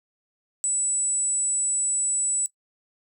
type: tone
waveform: sine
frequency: 7920 Hz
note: B8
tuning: 4 cents sharp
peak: -21 dBFS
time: 0.64-2.46 s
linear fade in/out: 0 ms
effects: noise-tail reverb RT60 0.1 s tail -20 dB re dry